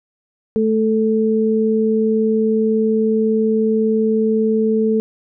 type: tone pair together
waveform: sine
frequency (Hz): 218.2 / 440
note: A3 / A4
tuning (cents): -14 / 0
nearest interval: octave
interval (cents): 1214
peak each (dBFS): -16 / -16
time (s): 0.56-5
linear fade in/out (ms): 0
effects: none